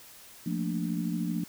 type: chord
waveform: sine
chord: Bb major seventh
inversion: second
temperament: equal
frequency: 174.61 / 220 / 233.1 / 293.7 Hz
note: F3 / A3 / Bb3 / D4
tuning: 0 / 0 / 0 / 0 cents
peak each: -31 / -35 / -36 / -35 dBFS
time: 0.46-1.44 s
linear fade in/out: 5 ms
effects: white hiss -51 dBFS RMS until 1.48 s